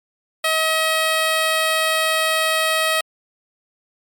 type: tone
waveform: 10% pulse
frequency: 637 Hz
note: D#5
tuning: 41 cents sharp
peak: -8 dBFS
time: 0.44-3.01 s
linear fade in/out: 5 ms
effects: MP3 96 kbps

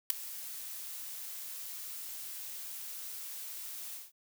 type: noise with ADSR envelope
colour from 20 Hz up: blue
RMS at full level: -21 dBFS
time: 0.1-4.12 s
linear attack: 3 ms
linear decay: 5 ms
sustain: -22 dB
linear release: 180 ms
effects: none

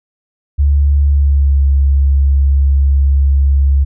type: tone with pitch glide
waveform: sine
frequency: 71.3 to 69.11 Hz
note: C#2 to C#2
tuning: +49 to -5 cents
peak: -7 dBFS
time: 0.58-3.85 s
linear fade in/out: 20 ms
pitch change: -54 cents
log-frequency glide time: 1.06-1.62 s
effects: none

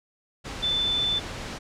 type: tone in noise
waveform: sine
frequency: 3520 Hz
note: A7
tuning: in tune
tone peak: -22 dBFS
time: 0.62-1.2 s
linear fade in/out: 20 ms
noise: pink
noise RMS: -35 dBFS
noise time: 0.44-1.59 s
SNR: +10 dB
effects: low-pass 6000 Hz 12 dB/octave

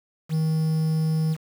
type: tone with quantisation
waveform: triangle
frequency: 158.4 Hz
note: D#3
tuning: 31 cents sharp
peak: -18 dBFS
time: 0.29-1.37 s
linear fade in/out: 50 ms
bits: 7
effects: none

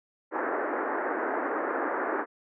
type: band-pass noise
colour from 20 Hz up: pink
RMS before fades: -30 dBFS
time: 0.31-2.26 s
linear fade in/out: 50 ms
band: 280 to 1800 Hz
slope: 48 dB/octave
effects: none

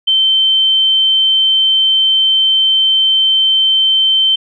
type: tone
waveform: sine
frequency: 3100 Hz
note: G7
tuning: 20 cents flat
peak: -8 dBFS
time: 0.07-4.36 s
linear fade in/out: 10 ms
effects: none

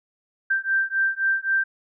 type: beating tone pair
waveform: sine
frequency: 1568 / 1571.8 Hz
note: G6 / G6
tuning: 0 / +4 cents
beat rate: 3.8 Hz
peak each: -23 dBFS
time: 0.5-1.64 s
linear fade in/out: 10 ms
effects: none

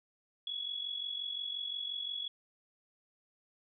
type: tone with amplitude modulation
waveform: sine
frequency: 3370 Hz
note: G#7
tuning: 25 cents sharp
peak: -33 dBFS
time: 0.47-2.28 s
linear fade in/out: 2 ms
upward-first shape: sine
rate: 45.7 Hz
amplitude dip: 65%
effects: none

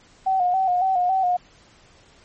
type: tone with vibrato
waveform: sine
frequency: 740 Hz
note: F#5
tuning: in tune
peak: -17 dBFS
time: 0.26-1.37 s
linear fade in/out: 10 ms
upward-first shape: square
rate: 3.6 Hz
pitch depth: 53 cents each way
effects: pink hiss -53 dBFS RMS until 2.24 s + MP3 32 kbps

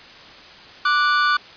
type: tone pair together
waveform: 45% pulse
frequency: 1174.7 / 1473.2 Hz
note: D6 / F#6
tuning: 0 / -8 cents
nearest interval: major third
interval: 392 cents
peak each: -18 dBFS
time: 0.85-1.37 s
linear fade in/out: 5 ms
effects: white hiss -42 dBFS RMS until 1.56 s + resampled to 11025 Hz

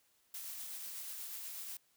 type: noise with tremolo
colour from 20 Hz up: blue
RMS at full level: -44 dBFS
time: 0.34-1.77 s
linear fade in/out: 2 ms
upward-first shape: sine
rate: 8.2 Hz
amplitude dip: 25%
effects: white hiss -73 dBFS RMS until 1.96 s

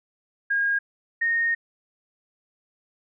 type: tone pair in turn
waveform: sine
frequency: 1627 / 1849.4 Hz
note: G#6 / A#6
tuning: -36 / -14 cents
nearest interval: major second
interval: 222 cents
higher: second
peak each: -20 dBFS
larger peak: neither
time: 0.5-0.79 / 1.21-1.55 s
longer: second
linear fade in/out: 10 ms
effects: none

